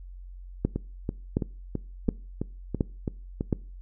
two click trains, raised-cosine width 3 ms, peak -15 / -10 dBFS, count 9 / 5, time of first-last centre 0.76-3.409 / 0.65-3.528 s, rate 3.02 / 1.39 Hz, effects noise-tail reverb RT60 0.4 s tail -23 dB re dry + added 45 Hz sine -40 dBFS peak until 3.81 s

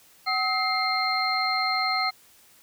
sine tone cluster, 754 / 1280 / 2107 / 4188 Hz, F#5 / D#6 / C7 / C8, +32 / +49 / +12 / +1 cents, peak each -28 dBFS, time 0.26-2.11 s, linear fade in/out 20 ms, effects white hiss -56 dBFS RMS until 2.62 s

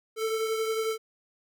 square beating tone pair, 442 / 453 Hz, A4 / A#4, +8 / -50 cents, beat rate 11 Hz, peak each -28 / -37 dBFS, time 0.16-0.98 s, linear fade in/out 50 ms, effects none

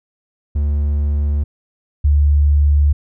triangle / sine tone pair in turn, 72.8 / 72.8 Hz, D2 / D2, -15 / -15 cents, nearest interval unison, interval 0 cents, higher neither, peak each -12 / -9 dBFS, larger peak second, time 0.55-1.44 / 2.04-2.93 s, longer neither, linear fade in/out 10 ms, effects none

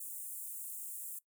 pink high-pass noise, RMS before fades -44 dBFS, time 0-1.19 s, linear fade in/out 5 ms, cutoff 8000 Hz, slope 48 dB/octave, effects noise-tail reverb RT60 0.1 s tail -19 dB re dry

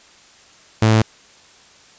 sawtooth tone, 110 Hz, A2, in tune, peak -7 dBFS, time 0.82-1.02 s, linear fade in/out 5 ms, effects white hiss -48 dBFS RMS until 1.98 s + resampled to 16000 Hz

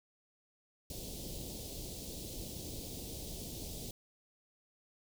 pink band-stop noise, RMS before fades -44 dBFS, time 0.9-3.91 s, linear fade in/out 2 ms, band 580 to 3500 Hz, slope 24 dB/octave, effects none

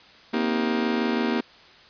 40% pulse chord, C minor seventh, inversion third, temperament just, 235.5 / 261.6 / 314 / 392.4 Hz, Bb3 / C4 / Eb4 / G4, +18 / 0 / +16 / +2 cents, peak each -24 / -30 / -29 / -28 dBFS, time 0.33-1.41 s, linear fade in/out 10 ms, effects white hiss -50 dBFS RMS until 1.89 s + resampled to 11025 Hz

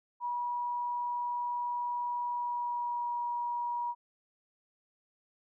sine tone with pitch glide, 967 to 958.7 Hz, B5 to A#5, -37 to +48 cents, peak -31 dBFS, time 0.2-3.95 s, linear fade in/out 50 ms, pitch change -15 cents, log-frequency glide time 2.29-3.1 s, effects none

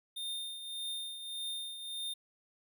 square tone with tremolo, 3634 Hz, A#7, 45 cents flat, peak -36 dBFS, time 0.16-2.14 s, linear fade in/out 10 ms, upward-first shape triangle, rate 1.7 Hz, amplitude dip 60%, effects none

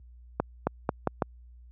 accelerating click train, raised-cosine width 1 ms, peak -10 dBFS, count 5, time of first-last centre 0.4-1.222 s, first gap 270 ms, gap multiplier 0.82, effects added 60 Hz sine -42 dBFS peak until 1.71 s + high-pass 80 Hz 12 dB/octave

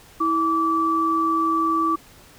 sine tone pair together, 325.3 / 1156.8 Hz, E4 / D6, -23 / -27 cents, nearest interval octave + minor seventh, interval 2196 cents, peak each -23 / -19 dBFS, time 0.2-1.96 s, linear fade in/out 10 ms, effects pink hiss -49 dBFS RMS until 2.38 s

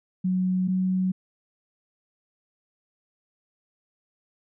sine tone pair in turn, 184.6 / 185.99 Hz, F#3 / F#3, -4 / +9 cents, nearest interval unison, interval 13 cents, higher second, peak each -21 dBFS, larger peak neither, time 0.24-0.68 / 0.68-1.12 s, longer neither, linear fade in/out 10 ms, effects none

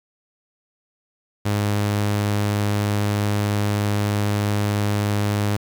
sawtooth tone, 103.2 Hz, G#2, 10 cents flat, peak -15 dBFS, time 1.45-5.57 s, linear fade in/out 10 ms, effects 8-bit

